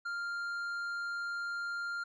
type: tone with tanh clipping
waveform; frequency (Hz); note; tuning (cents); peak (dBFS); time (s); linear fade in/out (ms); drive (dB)
sine; 1396.9; F6; 0; -36; 0.05-2.04; 10; 7
effects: none